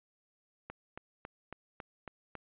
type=click train; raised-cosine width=0.5 ms; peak=-27 dBFS; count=7; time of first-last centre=0.7-2.353 s; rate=3.63 Hz; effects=resampled to 8000 Hz